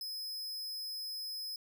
45% pulse tone, 5100 Hz, D#8, 42 cents sharp, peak -39 dBFS, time 0.01-1.56 s, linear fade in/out 2 ms, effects none

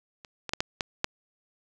clicks, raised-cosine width 0.2 ms, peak -27 / -17 / -9 / -8 / -10 / -7 dBFS, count 6, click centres 0.248 / 0.493 / 0.535 / 0.605 / 0.808 / 1.044 s, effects none

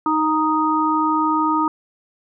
harmonic tone, 311.1 Hz, D#4, in tune, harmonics 1 / 3 / 4, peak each -20 / -20 / -20 dBFS, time 0.06-1.68 s, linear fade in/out 2 ms, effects none

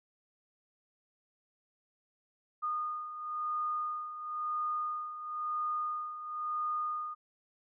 sine beating tone pair, 1225 / 1225.98 Hz, D#6 / D#6, -27 / -26 cents, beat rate 0.98 Hz, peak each -40 / -34 dBFS, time 2.62-7.15 s, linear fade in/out 20 ms, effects none

